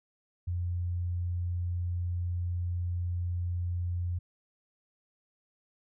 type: tone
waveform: sine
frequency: 88 Hz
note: F2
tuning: 14 cents sharp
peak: -29 dBFS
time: 0.47-4.19 s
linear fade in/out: 10 ms
effects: none

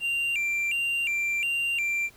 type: tone with vibrato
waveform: triangle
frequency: 2560 Hz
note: D#7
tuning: 49 cents sharp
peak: -23 dBFS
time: 0-2.1 s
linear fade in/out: 50 ms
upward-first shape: square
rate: 1.4 Hz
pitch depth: 140 cents each way
effects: pink hiss -55 dBFS RMS until 2.16 s

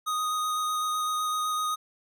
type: tone with vibrato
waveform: square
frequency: 1244.5 Hz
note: D#6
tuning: in tune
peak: -27 dBFS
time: 0.06-1.76 s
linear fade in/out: 20 ms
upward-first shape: square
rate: 7.9 Hz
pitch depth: 8 cents each way
effects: none

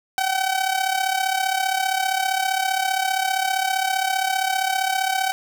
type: tone with amplitude modulation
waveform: sawtooth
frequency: 762 Hz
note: G5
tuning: 49 cents flat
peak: -13 dBFS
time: 0.18-5.32 s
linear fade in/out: 0 ms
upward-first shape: sine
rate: 35.2 Hz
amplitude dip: 70%
effects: none

